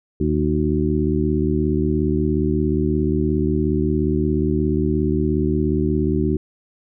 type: harmonic tone with a mistuned harmonic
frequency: 77 Hz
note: D#2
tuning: 17 cents flat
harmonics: 1 / 2 / 3 / 4 / 5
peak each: -23 / -23 / -23 / -23 / -23 dBFS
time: 0.2-6.37 s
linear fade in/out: 5 ms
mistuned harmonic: 5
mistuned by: -53 cents
effects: none